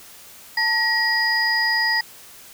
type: tone cluster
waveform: sine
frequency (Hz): 887 / 1902 / 4920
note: A5 / A#6 / D#8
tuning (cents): +14 / +34 / -20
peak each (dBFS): -26 / -19 / -23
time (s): 0.57-2.01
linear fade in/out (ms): 5
effects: white hiss -44 dBFS RMS until 2.53 s